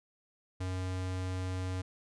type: tone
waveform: square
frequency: 92.5 Hz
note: F#2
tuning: in tune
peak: -34 dBFS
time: 0.6-1.82 s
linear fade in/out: 10 ms
effects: resampled to 22050 Hz